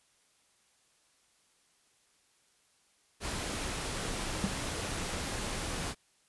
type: noise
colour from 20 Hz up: pink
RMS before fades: -36 dBFS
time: 3.2-5.95 s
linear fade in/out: 50 ms
type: tone with exponential decay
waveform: sine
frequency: 195 Hz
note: G3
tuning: 9 cents flat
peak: -23 dBFS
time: 4.44-4.52 s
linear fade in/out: 0 ms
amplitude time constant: 16 ms
effects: white hiss -69 dBFS RMS until 6.28 s + resampled to 24000 Hz